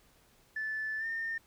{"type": "tone with pitch glide", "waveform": "sine", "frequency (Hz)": [1748, 1815.9], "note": ["A6", "A#6"], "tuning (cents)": [-12, -46], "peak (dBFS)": -32, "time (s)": [0.56, 1.38], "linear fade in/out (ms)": 5, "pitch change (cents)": 66, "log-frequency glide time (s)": [0.98, 1.06], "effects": ["tanh soft clip ceiling -28 dBFS", "pink hiss -65 dBFS RMS until 1.46 s"]}